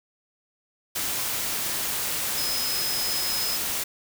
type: tone in noise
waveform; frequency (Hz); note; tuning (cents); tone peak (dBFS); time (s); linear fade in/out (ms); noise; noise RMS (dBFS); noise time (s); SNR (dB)
sine; 5100; D#8; +42; -28; 2.37-3.57; 10; white; -28; 0.95-3.84; -3
effects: none

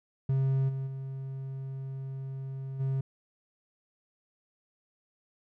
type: tone with level steps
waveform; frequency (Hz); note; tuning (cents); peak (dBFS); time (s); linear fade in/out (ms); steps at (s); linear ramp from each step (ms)
triangle; 134.2; C3; +44; -22 / -29 / -33 / -25; 0.29-3.01; 5; 0.68 / 0.86 / 2.79; 20
effects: none

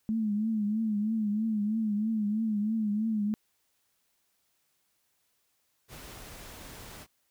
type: tone with vibrato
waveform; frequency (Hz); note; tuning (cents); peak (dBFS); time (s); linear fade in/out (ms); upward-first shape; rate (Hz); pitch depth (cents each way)
sine; 214.7; A3; -42; -26; 0.09-3.34; 0; triangle; 3.1; 97
type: noise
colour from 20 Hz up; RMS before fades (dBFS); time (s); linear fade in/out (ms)
pink; -46; 5.88-7.07; 50
effects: white hiss -74 dBFS RMS until 7.3 s

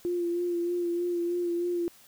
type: tone with vibrato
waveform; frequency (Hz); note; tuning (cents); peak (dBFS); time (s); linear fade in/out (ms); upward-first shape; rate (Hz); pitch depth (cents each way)
sine; 347.8; F4; -7; -26; 0.05-1.88; 0; sine; 3.2; 25
effects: white hiss -56 dBFS RMS until 2.07 s

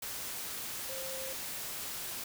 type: tone in noise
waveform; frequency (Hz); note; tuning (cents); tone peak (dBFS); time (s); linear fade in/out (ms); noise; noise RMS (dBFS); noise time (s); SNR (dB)
sine; 529; C5; +19; -42; 0.89-1.33; 5; white; -40; 0.02-2.24; -5
effects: none

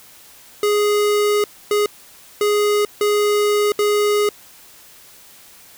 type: tone bursts at uneven times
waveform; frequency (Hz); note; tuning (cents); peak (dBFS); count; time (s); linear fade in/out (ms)
square; 415.3; G#4; 0; -15; 5; 0.63-1.44 / 1.71-1.86 / 2.41-2.85 / 3.01-3.72 / 3.79-4.29; 2
effects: white hiss -45 dBFS RMS until 5.77 s

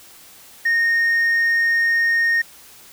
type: tone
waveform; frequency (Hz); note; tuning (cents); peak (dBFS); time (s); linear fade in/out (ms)
sine; 1848; A#6; -16; -12; 0.65-2.42; 10
effects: tanh soft clip ceiling -14 dBFS + white hiss -45 dBFS RMS until 2.92 s

